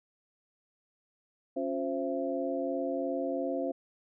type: tone cluster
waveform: sine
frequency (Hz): 275.7 / 358.6 / 525 / 671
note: C#4 / F4 / C5 / E5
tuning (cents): -9 / +46 / +6 / +31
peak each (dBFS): -34 / -38 / -34 / -36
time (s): 1.56-3.72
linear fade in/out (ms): 10
effects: none